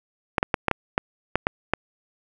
clicks, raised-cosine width 0.5 ms, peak -4 dBFS, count 9, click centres 0.382 / 0.429 / 0.542 / 0.683 / 0.713 / 0.979 / 1.356 / 1.469 / 1.736 s, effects none

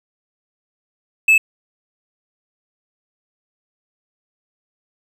triangle tone, 2611 Hz, E7, 17 cents flat, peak -7 dBFS, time 1.28-1.38 s, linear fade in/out 5 ms, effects 8-bit

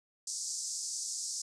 white band-pass noise, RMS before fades -38 dBFS, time 0.27-1.42 s, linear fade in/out 5 ms, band 4900 to 8400 Hz, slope 48 dB/octave, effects none

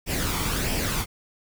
pink noise with flanger, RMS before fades -26 dBFS, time 0.06-1.06 s, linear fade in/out 50 ms, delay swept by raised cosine 0.37 to 0.91 ms, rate 1.5 Hz, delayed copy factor +0.5, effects none

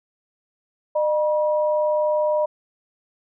sine tone pair together, 607 / 963.6 Hz, D#5 / B5, -43 / -43 cents, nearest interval minor sixth, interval 800 cents, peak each -18 / -26 dBFS, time 0.95-2.46 s, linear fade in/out 10 ms, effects none

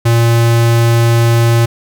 square tone, 116.54 Hz, A#2, in tune, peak -8 dBFS, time 0.05-1.66 s, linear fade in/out 10 ms, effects none

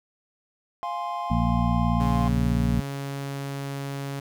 triangle chord, F minor, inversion none, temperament equal, 698.5 / 830.6 / 1046.5 Hz, F5 / Ab5 / C6, 0 / 0 / 0 cents, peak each -30 / -32 / -29 dBFS, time 0.83-2.28 s, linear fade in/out 0 ms
harmonic tone, 58.27 Hz, A#1, in tune, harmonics 1 / 2 / 3 / 4, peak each -26 / -26 / -26 / -26 dBFS, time 1.3-2.81 s, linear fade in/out 10 ms
sawtooth tone, 139 Hz, C#3, 5 cents sharp, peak -26 dBFS, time 2-4.2 s, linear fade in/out 5 ms
effects none

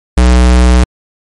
square tone, 61.74 Hz, B1, in tune, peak -4 dBFS, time 0.17-0.84 s, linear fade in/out 5 ms, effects MP3 48 kbps

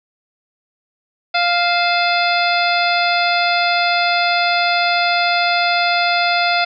harmonic tone with a mistuned harmonic, 698.5 Hz, F5, in tune, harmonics 1 / 2 / 3 / 4 / 5 / 6 / 7, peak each -17 / -20 / -22 / -23 / -24 / -25 / -25 dBFS, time 1.34-6.65 s, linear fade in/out 10 ms, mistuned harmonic 4, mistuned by -120 cents, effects none

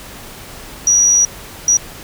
sine tone bursts at uneven times, 5800 Hz, F#8, 35 cents flat, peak -8 dBFS, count 2, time 0.87-1.25 / 1.68-1.77 s, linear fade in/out 2 ms, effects pink hiss -34 dBFS RMS until 2.03 s

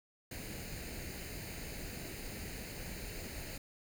pink noise with comb filter, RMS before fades -44 dBFS, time 0.31-3.58 s, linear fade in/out 5 ms, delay 0.44 ms, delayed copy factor +0.65, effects none

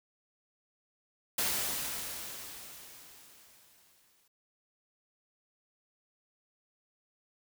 white noise with exponential decay, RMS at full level -30 dBFS, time 1.38-4.28 s, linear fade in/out 5 ms, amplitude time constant 630 ms, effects none

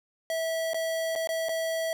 square tone with dropouts, 652 Hz, E5, 19 cents flat, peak -28 dBFS, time 0.3-1.93 s, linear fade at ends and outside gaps 1 ms, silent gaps 0.734-0.744 / 1.153-1.159 / 1.273-1.29 / 1.486-1.492 s, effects none

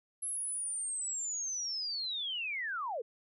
sine linear sweep, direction down, 11090 to 415.3 Hz, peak -34 dBFS, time 0.22-3.02 s, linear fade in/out 10 ms, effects none

